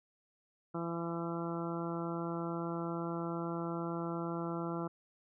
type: harmonic tone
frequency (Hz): 168.6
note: E3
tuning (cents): +39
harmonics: 1 / 2 / 3 / 4 / 5 / 6 / 7 / 8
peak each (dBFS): -39 / -39 / -45 / -46 / -48 / -48 / -48 / -46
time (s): 0.74-4.88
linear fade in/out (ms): 10
effects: none